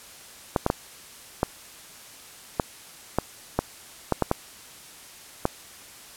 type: clicks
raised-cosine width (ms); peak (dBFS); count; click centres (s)
1; -6; 11; 0.562 / 0.664 / 0.701 / 1.431 / 2.598 / 3.186 / 3.59 / 4.123 / 4.223 / 4.314 / 5.454
effects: white hiss -46 dBFS RMS until 6.16 s + low-pass 12000 Hz 12 dB/octave